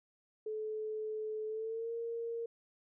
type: tone with pitch glide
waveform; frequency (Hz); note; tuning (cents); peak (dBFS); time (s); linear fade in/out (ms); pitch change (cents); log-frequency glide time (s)
sine; 432.3 to 463.3; A4 to A#4; -31 to -11; -36; 0.46-2.46; 5; +120; 1.47-1.92
effects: none